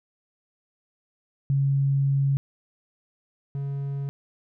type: tone pair in turn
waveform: sine / triangle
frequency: 138.1 / 139.38 Hz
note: C#3 / C#3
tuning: -6 / +10 cents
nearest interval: unison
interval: 16 cents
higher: second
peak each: -19 / -25 dBFS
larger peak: first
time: 1.5-2.37 / 3.55-4.09 s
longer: first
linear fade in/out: 0 ms
effects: none